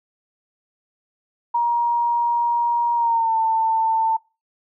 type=tone with pitch glide; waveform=sine; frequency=946 to 893.9 Hz; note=A#5 to A5; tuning=+25 to +27 cents; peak=-16 dBFS; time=1.54-4.17 s; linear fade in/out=10 ms; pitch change=-98 cents; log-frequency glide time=2.95-3.36 s; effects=noise-tail reverb RT60 0.3 s tail -23 dB re dry